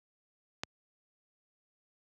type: click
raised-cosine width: 0.2 ms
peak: -16 dBFS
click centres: 0.635 s
effects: high-pass 80 Hz 12 dB/octave